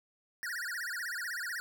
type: tone with vibrato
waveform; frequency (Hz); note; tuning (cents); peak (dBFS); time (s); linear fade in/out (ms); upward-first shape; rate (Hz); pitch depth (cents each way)
square; 1654; G#6; -8; -36; 0.43-1.6; 0; sine; 16; 270
effects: none